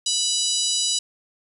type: harmonic tone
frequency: 984 Hz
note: B5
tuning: 7 cents flat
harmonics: 3 / 4 / 5 / 6 / 7 / 8 / 9 / 10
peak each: -29 / -25 / -27 / -29 / -29 / -29 / -34 / -34 dBFS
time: 0.06-0.99 s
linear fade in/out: 5 ms
effects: 9-bit

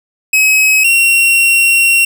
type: tone pair in turn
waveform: 45% pulse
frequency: 2550 / 2738 Hz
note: D#7 / F7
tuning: +42 / -35 cents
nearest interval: minor second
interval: 123 cents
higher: second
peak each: -7 dBFS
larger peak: neither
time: 0.33-0.84 / 0.84-2.05 s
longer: second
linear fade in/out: 5 ms
effects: none

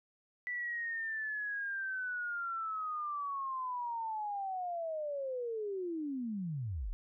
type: linear sweep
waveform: sine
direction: down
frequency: 1975.5 to 31.57 Hz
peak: -35 dBFS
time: 0.47-6.93 s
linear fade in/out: 0 ms
effects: none

